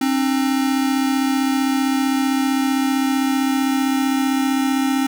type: tone pair together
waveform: square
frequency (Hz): 266.2 / 301.7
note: C4 / D4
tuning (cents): +30 / +47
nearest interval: major second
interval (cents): 217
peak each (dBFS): -18 / -24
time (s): 0.01-5.07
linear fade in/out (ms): 5
effects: none